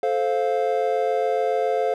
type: chord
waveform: triangle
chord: F major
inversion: first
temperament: just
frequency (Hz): 436.5 / 523.8 / 698.5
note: A4 / C5 / F5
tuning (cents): -14 / +2 / 0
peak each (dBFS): -22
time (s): 0.03-1.94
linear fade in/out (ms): 2
effects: none